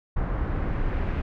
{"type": "noise with low-pass filter sweep", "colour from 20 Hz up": "brown", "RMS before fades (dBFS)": -26, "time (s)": [0.16, 1.22], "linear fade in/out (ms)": 10, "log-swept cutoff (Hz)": [1400, 2200], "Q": 1.4, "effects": []}